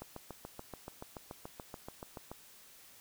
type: click train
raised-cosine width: 1 ms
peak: -29 dBFS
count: 17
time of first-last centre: 0.02-2.316 s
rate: 6.97 Hz
effects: white hiss -58 dBFS RMS until 3 s